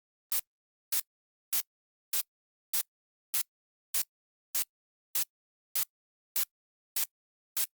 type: noise bursts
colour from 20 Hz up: blue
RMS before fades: -28 dBFS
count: 13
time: 0.32-7.642 s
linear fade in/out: 0 ms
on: 74 ms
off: 530 ms
effects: noise-tail reverb RT60 0.1 s tail -25 dB re dry + Opus 24 kbps